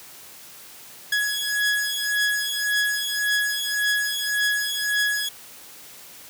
sawtooth beating tone pair, 1675 / 1676.8 Hz, G#6 / G#6, +14 / +16 cents, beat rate 1.8 Hz, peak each -21 dBFS, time 1.12-5.29 s, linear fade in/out 5 ms, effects white hiss -44 dBFS RMS until 6.29 s + high-pass 80 Hz 12 dB/octave

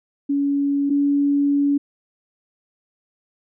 sine tone pair in turn, 282.1 / 284.2 Hz, C#4 / C#4, +30 / +43 cents, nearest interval unison, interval 13 cents, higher second, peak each -17 / -15 dBFS, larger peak second, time 0.29-0.9 / 0.9-1.78 s, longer second, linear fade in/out 10 ms, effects none

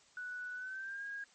sine tone with pitch glide, 1480 to 1632.7 Hz, F#6 to G#6, 0 to -30 cents, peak -40 dBFS, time 0.17-1.24 s, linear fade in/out 2 ms, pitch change +170 cents, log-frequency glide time 0.54-1.05 s, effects white hiss -65 dBFS RMS until 1.34 s + MP3 32 kbps

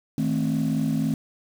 sine chord, A diminished, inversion second, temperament just, 158.4 / 220 / 264 Hz, Eb3 / A3 / C4, +31 / 0 / +16 cents, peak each -24 dBFS, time 0.18-1.14 s, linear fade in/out 2 ms, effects tanh soft clip ceiling -17 dBFS + 7-bit

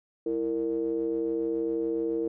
triangle ring-modulated tone, 65.4 Hz, C2, in tune, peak -21 dBFS, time 0.26-2.28 s, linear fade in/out 5 ms, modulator 396 Hz, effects none

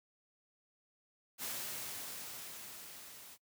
white noise with level ramp, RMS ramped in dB -40 to -54 dBFS, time 1.38-3.38 s, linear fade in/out 50 ms, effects noise-tail reverb RT60 0.1 s tail -23 dB re dry + high-pass 80 Hz 12 dB/octave

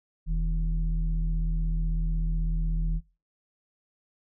sine tone pair together, 41.93 / 160 Hz, E1 / D#3, +30 / +49 cents, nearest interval octave + major seventh, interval 2319 cents, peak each -23 / -31 dBFS, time 0.26-3.01 s, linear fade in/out 50 ms, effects noise-tail reverb RT60 0.3 s tail -20 dB re dry + tanh soft clip ceiling -19 dBFS

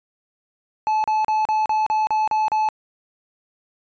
triangle tone bursts, 864 Hz, A5, 32 cents flat, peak -15 dBFS, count 9, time 0.87-2.688 s, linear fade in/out 0 ms, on 170 ms, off 36 ms, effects resampled to 16000 Hz

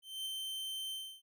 45% pulse tone with ADSR envelope, 3105 Hz, G7, 17 cents flat, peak -36 dBFS, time 0.02-1.22 s, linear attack 240 ms, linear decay 6 ms, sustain -2 dB, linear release 300 ms, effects none

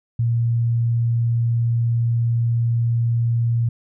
sine tone, 117.1 Hz, A#2, 8 cents sharp, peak -16 dBFS, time 0.19-3.69 s, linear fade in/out 5 ms, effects none

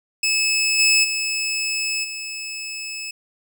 20% pulse tone with level steps, 2600 Hz, E7, 24 cents flat, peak -13 / -9 / -17 / -24 dBFS, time 0.23-3.11 s, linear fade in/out 5 ms, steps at 0.78 / 1.03 / 2.03 s, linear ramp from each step 20 ms, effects none

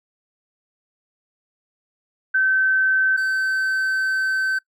sine / triangle tone pair in turn, 1539 / 1539 Hz, G6 / G6, -32 / -32 cents, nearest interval unison, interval 0 cents, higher neither, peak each -15 / -17 dBFS, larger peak first, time 2.34-3.17 / 3.17-4.59 s, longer second, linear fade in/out 10 ms, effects noise-tail reverb RT60 0.1 s tail -22 dB re dry

